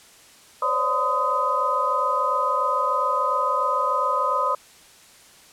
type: tone cluster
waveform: sine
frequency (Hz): 516 / 559 / 586 / 1018 / 1251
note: C5 / C#5 / D5 / C6 / D#6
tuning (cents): -24 / +14 / -4 / -48 / +9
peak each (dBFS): -30 / -31 / -31 / -23 / -23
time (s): 0.62-4.55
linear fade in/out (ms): 5
effects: white hiss -50 dBFS RMS until 5.52 s + low-pass 10000 Hz 12 dB/octave